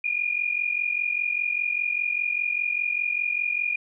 sine tone pair together, 2410 / 2455 Hz, D7 / D#7, +44 / -24 cents, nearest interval unison, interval 32 cents, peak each -26 dBFS, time 0.04-3.76 s, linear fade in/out 5 ms, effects none

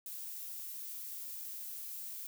violet noise, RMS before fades -44 dBFS, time 0.06-2.27 s, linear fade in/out 2 ms, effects none

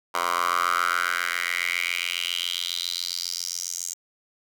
10% pulse tone with high-pass filter sweep, 87.31 Hz, F2, in tune, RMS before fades -27 dBFS, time 0.14-3.94 s, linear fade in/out 10 ms, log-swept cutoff 920 to 6900 Hz, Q 4.7, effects none

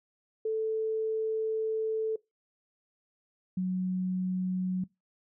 sine tone pair in turn, 440 / 184.47 Hz, A4 / F#3, 0 / -5 cents, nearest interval octave + minor third, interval 1505 cents, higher first, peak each -27 dBFS, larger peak neither, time 0.45-2.16 / 3.57-4.84 s, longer first, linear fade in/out 5 ms, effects noise-tail reverb RT60 0.2 s tail -22 dB re dry

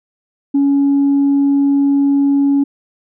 sine tone, 280 Hz, C#4, 18 cents sharp, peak -8 dBFS, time 0.54-2.64 s, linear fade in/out 10 ms, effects tanh soft clip ceiling -7 dBFS

